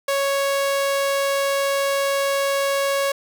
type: tone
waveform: sawtooth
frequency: 554.4 Hz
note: C#5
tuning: in tune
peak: -15 dBFS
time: 0.08-3.12 s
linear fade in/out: 5 ms
effects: none